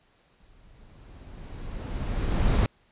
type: noise with exponential growth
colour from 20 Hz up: brown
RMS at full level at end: -19 dBFS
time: 0.4-2.66 s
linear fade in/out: 0 ms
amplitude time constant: 490 ms
effects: pink hiss -64 dBFS RMS until 2.91 s + resampled to 8000 Hz